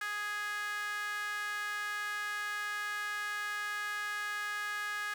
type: tone with high-pass filter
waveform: sawtooth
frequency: 415.3 Hz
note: G#4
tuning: in tune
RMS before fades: -37 dBFS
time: 0.01-5.14 s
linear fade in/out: 5 ms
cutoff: 1500 Hz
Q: 7.1
effects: low-pass 12000 Hz 12 dB/octave + 9-bit